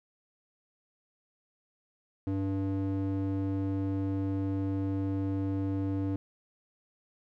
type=tone with band-pass filter; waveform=square; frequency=96.9 Hz; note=G2; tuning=20 cents flat; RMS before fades=-31 dBFS; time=2.27-6.16 s; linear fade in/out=0 ms; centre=240 Hz; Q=1.9; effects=none